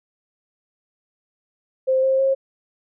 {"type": "tone with pitch steps", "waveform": "sine", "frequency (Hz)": [523.3, 530.6, 538], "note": ["C5", "C5", "C5"], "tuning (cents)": [0, 24, 48], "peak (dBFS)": -15, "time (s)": [1.87, 2.35], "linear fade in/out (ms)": 20, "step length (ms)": 160, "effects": []}